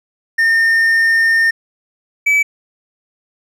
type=tone pair in turn; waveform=triangle; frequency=1819 / 2296 Hz; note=A#6 / D7; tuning=-43 / -40 cents; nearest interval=major third; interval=403 cents; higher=second; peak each=-8 dBFS; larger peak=neither; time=0.38-1.51 / 2.26-2.43 s; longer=first; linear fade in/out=10 ms; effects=none